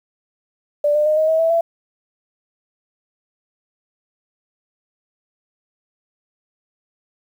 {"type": "tone with pitch steps", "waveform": "sine", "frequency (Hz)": [587.3, 600.3, 613.7, 627.3, 641.2, 655.4, 670], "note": ["D5", "D5", "D#5", "D#5", "E5", "E5", "E5"], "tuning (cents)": [0, 38, -24, 14, -48, -10, 28], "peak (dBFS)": -13, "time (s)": [0.84, 1.61], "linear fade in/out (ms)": 5, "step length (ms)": 110, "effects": ["8-bit"]}